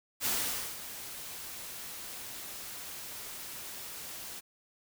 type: noise with ADSR envelope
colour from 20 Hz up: white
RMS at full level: -30 dBFS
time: 0.2-4.41 s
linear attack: 59 ms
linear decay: 490 ms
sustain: -13 dB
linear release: 24 ms
effects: none